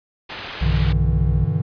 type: low-pass noise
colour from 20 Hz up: white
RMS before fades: -33 dBFS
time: 0.29-0.93 s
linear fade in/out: 10 ms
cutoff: 3700 Hz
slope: 24 dB/octave
type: tone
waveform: sine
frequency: 61.74 Hz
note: B1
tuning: in tune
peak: -18 dBFS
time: 0.61-1.45 s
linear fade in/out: 5 ms
type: chord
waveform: triangle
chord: E minor seventh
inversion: first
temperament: equal with one note detuned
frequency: 98 / 123.47 / 146.83 / 161.7 Hz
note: G2 / B2 / D3 / E3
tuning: 0 / 0 / 0 / -33 cents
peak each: -22 / -24 / -20 / -21 dBFS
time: 0.62-1.62 s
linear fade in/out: 10 ms
effects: resampled to 11025 Hz